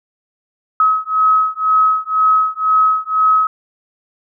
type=beating tone pair; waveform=sine; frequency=1277 / 1279 Hz; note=D#6 / D#6; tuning=+45 / +47 cents; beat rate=2 Hz; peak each=-14 dBFS; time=0.8-3.47 s; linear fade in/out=2 ms; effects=none